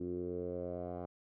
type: tone with low-pass filter sweep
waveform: 10% pulse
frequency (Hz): 88.6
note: F2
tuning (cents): +25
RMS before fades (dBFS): -40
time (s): 0-1.06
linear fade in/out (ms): 10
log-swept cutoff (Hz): 320 to 810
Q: 4.5
effects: none

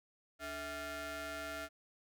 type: ring-modulated tone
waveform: sawtooth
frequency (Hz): 364.5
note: F#4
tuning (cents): -26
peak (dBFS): -34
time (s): 0.39-1.69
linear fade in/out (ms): 50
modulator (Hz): 1020
effects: none

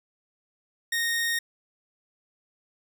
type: tone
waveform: sawtooth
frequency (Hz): 1856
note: A#6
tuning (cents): -8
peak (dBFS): -21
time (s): 0.92-1.39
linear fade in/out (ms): 5
effects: none

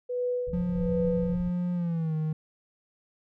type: tone with tremolo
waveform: sine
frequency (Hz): 493.9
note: B4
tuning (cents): 0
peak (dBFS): -25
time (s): 0.09-1.35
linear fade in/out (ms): 10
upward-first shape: sine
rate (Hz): 1.3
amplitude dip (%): 90
type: low-pass noise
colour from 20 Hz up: pink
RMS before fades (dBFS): -37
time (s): 0.47-1.5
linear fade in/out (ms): 10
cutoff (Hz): 170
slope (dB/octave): 96
type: tone with pitch glide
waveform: triangle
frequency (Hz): 177.3 to 156.14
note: F3 to D#3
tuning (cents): +26 to +6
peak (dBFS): -24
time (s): 0.53-2.33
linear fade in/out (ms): 5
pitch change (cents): -220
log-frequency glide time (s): 1.74-2.15
effects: none

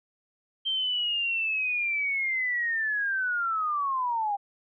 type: linear sweep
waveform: sine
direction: down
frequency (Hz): 3151 to 789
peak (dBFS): -25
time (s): 0.65-4.37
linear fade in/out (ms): 20
effects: none

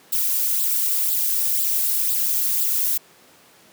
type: noise with flanger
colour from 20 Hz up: violet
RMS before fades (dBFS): -21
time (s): 0.12-2.98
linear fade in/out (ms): 10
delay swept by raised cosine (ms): 0.24 to 2.14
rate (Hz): 2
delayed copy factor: +0.65
effects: pink hiss -51 dBFS RMS until 3.72 s + high-pass 200 Hz 12 dB/octave

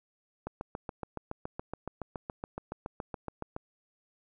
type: click train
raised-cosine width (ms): 1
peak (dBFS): -22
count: 23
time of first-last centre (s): 0.47-3.564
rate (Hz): 7.11
effects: none

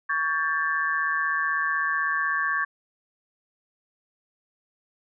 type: tone cluster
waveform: sine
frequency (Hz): 1125 / 1597 / 1753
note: C#6 / G6 / A6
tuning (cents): +25 / +32 / -7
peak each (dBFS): -27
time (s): 0.09-2.65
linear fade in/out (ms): 10
effects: none

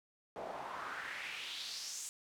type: noise with band-pass filter sweep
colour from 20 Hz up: pink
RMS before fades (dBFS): -44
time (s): 0.36-2.09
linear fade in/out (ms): 0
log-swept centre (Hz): 600 to 7800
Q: 2.9
effects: none

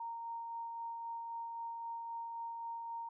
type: tone with tremolo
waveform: sine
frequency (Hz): 926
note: A#5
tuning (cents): -12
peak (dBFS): -39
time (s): 0-3.09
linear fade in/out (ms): 5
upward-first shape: sine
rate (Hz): 3.8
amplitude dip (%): 25
effects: none

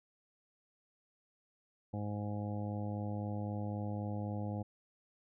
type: harmonic tone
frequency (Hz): 103.83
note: G#2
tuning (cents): 0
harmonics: 1 / 2 / 3 / 4 / 5 / 6 / 7 / 8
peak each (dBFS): -38 / -41 / -46 / -56 / -47 / -53 / -50 / -51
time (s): 1.93-4.63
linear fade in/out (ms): 10
effects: none

